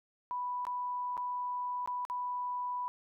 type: tone with dropouts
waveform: sine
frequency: 987.8 Hz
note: B5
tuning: in tune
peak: -33 dBFS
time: 0.31-2.88 s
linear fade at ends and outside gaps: 0 ms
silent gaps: 0.652-0.668 / 1.169-1.177 / 1.86-1.875 / 2.051-2.099 s
effects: none